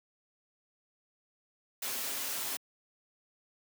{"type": "noise with comb filter", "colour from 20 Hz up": "white", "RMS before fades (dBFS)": -36, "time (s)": [1.82, 2.57], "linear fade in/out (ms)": 5, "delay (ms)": 7.4, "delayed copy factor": 0.65, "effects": ["high-pass 200 Hz 12 dB/octave"]}